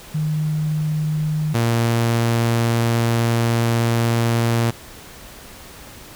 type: tone pair in turn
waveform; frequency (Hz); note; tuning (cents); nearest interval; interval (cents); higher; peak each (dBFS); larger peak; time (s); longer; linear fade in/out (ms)
sine / sawtooth; 153.8 / 116.43; D#3 / A#2; -20 / -2; perfect fourth; 482; first; -18 / -12; second; 0.14-1.54 / 1.54-4.71; second; 10
effects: pink hiss -40 dBFS RMS until 6.15 s